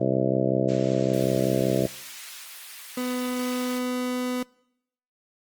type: harmonic tone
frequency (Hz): 65.3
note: C2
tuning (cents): -3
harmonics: 2 / 3 / 4 / 5 / 6 / 7 / 8 / 9 / 10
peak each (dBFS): -28 / -29 / -31 / -28 / -29 / -33 / -29 / -29 / -30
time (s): 0-1.87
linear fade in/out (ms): 10
type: high-pass noise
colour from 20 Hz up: pink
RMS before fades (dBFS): -41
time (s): 0.68-3.79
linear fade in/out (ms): 10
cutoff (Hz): 2000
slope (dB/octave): 12
type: tone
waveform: 30% pulse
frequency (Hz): 250.1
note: B3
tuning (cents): +22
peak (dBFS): -23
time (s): 2.97-4.43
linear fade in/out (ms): 5
effects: noise-tail reverb RT60 0.8 s tail -25 dB re dry + Opus 24 kbps